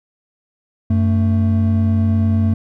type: tone pair together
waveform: triangle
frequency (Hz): 94.2 / 222.8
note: F#2 / A3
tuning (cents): +32 / +22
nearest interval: octave + minor third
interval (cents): 1490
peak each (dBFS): -12 / -15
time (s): 0.9-2.54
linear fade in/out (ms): 5
effects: none